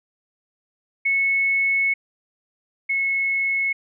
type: tone pair in turn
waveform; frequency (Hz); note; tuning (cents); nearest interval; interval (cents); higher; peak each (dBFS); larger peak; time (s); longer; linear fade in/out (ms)
sine; 2200 / 2188; C#7 / C#7; -14 / -23; unison; 9; first; -17 / -19; first; 1.05-1.94 / 2.89-3.73; first; 10
effects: none